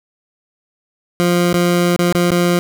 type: tone with dropouts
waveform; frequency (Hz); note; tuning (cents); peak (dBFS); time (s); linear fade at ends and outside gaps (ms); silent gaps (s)
20% pulse; 175.2; F3; +6; -7; 1.2-2.59; 0; 1.53-1.542 / 1.963-1.99 / 2.125-2.149 / 2.307-2.317
effects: none